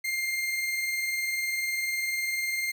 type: tone pair together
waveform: 40% pulse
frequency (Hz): 2108 / 2128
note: C7 / C7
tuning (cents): +12 / +29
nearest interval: unison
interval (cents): 17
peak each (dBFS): -27 / -36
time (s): 0.04-2.72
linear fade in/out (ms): 10
effects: none